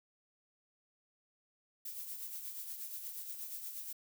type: noise with tremolo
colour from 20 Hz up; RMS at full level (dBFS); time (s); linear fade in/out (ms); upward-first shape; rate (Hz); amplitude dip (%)
violet; -42; 1.85-3.93; 5; triangle; 8.4; 55
effects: none